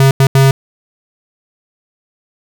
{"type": "tone bursts at uneven times", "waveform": "square", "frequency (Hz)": 135.1, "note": "C#3", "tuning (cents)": -44, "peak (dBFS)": -6, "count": 3, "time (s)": [[0, 0.11], [0.2, 0.27], [0.35, 0.51]], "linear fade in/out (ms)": 2, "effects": []}